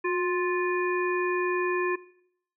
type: harmonic tone with a mistuned harmonic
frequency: 349.9 Hz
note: F4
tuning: 3 cents sharp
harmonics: 1 / 3 / 5 / 7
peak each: -26 / -31 / -33 / -34 dBFS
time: 0.04-1.96 s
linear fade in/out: 10 ms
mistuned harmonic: 1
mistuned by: +54 cents
effects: noise-tail reverb RT60 0.7 s tail -20 dB re dry